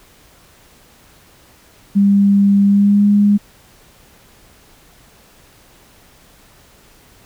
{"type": "tone with pitch glide", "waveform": "sine", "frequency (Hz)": [199.9, 204.6], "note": ["G3", "G#3"], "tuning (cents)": [34, -26], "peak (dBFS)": -8, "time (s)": [1.95, 3.38], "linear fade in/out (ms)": 20, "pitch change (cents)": 40, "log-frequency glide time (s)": [2.65, 3.06], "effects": ["pink hiss -48 dBFS RMS until 7.25 s"]}